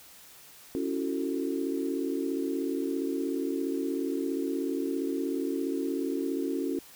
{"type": "chord", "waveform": "sine", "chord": "F# minor seventh", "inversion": "second", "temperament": "just", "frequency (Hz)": [277.5, 333, 370, 444], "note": ["C#4", "E4", "F#4", "A4"], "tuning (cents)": [2, 18, 0, 16], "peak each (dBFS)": [-31, -34, -34, -37], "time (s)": [0.75, 6.79], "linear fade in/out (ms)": 0, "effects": ["white hiss -52 dBFS RMS until 6.95 s"]}